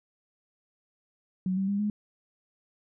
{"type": "tone with pitch steps", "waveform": "sine", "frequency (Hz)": [185.9, 193.24, 200.9, 208.8], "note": ["F#3", "G3", "G3", "G#3"], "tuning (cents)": [8, -25, 43, 10], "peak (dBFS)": -25, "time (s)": [1.46, 1.9], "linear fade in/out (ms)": 2, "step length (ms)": 110, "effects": []}